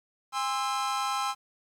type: chord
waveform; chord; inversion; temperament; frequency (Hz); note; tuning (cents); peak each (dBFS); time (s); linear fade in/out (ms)
45% pulse; Ab augmented; none; equal with one note detuned; 812.6 / 1046.5 / 1318.5; Ab5 / C6 / E6; -38 / 0 / 0; -32; 0.32-1.35; 50
effects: low-pass 10000 Hz 12 dB/octave + 10-bit